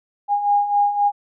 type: beating tone pair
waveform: sine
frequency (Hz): 814 / 817.8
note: G#5 / G#5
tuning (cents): -35 / -27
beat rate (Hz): 3.8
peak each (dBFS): -22 / -16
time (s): 0.28-1.12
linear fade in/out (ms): 50
effects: none